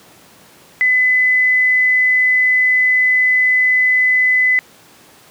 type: tone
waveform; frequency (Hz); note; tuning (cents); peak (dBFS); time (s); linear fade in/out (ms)
sine; 2011; B6; +31; -10; 0.81-4.59; 0
effects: pink hiss -45 dBFS RMS until 5.3 s + high-pass 150 Hz 12 dB/octave